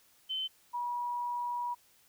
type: tone pair in turn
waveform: sine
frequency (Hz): 3068 / 966.4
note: G7 / B5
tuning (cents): -38 / -38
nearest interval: octave + minor sixth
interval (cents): 2000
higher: first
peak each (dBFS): -32 / -32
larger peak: neither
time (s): 0.29-0.48 / 0.73-1.75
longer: second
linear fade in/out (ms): 20
effects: white hiss -65 dBFS RMS until 2.08 s